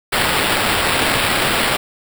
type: noise with sample-and-hold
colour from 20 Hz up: blue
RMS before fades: -17 dBFS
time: 0.12-1.77 s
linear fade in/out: 10 ms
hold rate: 6300 Hz
effects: none